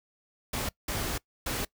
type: noise bursts at uneven times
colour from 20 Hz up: pink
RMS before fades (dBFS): -32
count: 3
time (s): 0.53-0.69 / 0.88-1.18 / 1.46-1.65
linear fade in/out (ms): 5
effects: noise-tail reverb RT60 0.1 s tail -22 dB re dry